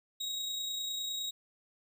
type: tone with amplitude modulation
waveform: 35% pulse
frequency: 3796 Hz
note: A#7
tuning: 31 cents sharp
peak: -31 dBFS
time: 0.2-1.31 s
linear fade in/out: 10 ms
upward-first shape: sine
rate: 29.8 Hz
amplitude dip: 30%
effects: none